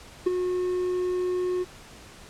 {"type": "tone with ADSR envelope", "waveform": "triangle", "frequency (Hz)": 362.8, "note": "F#4", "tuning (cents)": -34, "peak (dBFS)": -14, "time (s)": [0.26, 1.65], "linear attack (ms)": 10, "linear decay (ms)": 14, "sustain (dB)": -8, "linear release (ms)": 30, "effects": ["pink hiss -47 dBFS RMS until 2.29 s", "low-pass 9000 Hz 12 dB/octave"]}